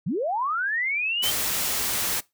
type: linear sweep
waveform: sine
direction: up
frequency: 130.81 to 3180 Hz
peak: -23 dBFS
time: 0.06-1.31 s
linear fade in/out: 10 ms
type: noise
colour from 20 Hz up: white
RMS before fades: -26 dBFS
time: 1.22-2.21 s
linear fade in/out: 20 ms
effects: noise-tail reverb RT60 0.2 s tail -21 dB re dry